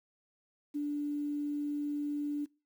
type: tone with quantisation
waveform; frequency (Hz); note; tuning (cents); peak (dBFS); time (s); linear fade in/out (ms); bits
sine; 292.1; D4; -9; -31; 0.74-2.46; 20; 10
effects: noise-tail reverb RT60 0.3 s tail -22 dB re dry